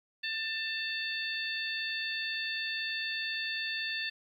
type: harmonic tone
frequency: 891 Hz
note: A5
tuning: 22 cents sharp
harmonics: 2 / 3 / 4 / 5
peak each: -36 / -38 / -39 / -40 dBFS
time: 0.23-4.1 s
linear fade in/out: 10 ms
effects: 11-bit